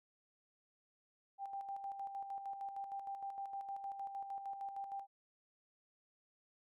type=tone with tremolo; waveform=sine; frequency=790 Hz; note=G5; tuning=13 cents sharp; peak=-40 dBFS; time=1.38-5.07 s; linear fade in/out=50 ms; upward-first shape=square; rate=6.5 Hz; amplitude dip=50%; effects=none